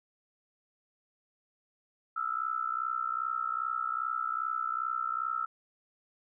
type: tone with amplitude modulation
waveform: sine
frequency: 1318.5 Hz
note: E6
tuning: in tune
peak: -26 dBFS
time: 2.16-5.46 s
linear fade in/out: 10 ms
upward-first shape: sine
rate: 62.5 Hz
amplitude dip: 90%
effects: none